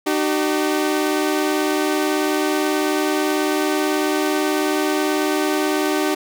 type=tone pair together; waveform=sawtooth; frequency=303.8 / 382.1 Hz; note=D#4 / G4; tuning=-41 / -44 cents; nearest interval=major third; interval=397 cents; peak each=-16 / -17 dBFS; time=0.06-6.15 s; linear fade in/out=10 ms; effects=none